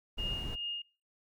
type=noise; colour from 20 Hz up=brown; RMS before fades=-38 dBFS; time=0.17-0.56 s; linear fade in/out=20 ms
type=tone with tremolo; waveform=sine; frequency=2840 Hz; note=F7; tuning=28 cents sharp; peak=-34 dBFS; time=0.18-0.82 s; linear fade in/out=5 ms; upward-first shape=sine; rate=2.5 Hz; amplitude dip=60%
effects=noise-tail reverb RT60 0.4 s tail -25 dB re dry